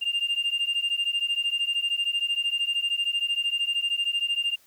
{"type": "beating tone pair", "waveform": "sine", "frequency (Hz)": [2794, 2807], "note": ["F7", "F7"], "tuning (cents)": [0, 8], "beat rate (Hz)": 13, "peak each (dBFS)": -25, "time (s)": [0.01, 4.56], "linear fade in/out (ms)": 20, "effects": ["tanh soft clip ceiling -20 dBFS", "white hiss -59 dBFS RMS until 4.66 s"]}